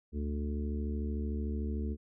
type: harmonic tone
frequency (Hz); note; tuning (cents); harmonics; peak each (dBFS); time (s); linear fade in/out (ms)
73.4; D2; 0; 1 / 3 / 4 / 5 / 6; -33 / -38 / -45 / -45 / -47; 0.12-1.97; 50
effects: none